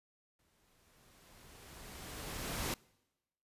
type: noise with exponential growth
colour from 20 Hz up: pink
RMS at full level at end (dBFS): -36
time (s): 0.39-2.74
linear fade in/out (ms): 2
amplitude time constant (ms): 510
effects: noise-tail reverb RT60 1.0 s tail -25 dB re dry + resampled to 32000 Hz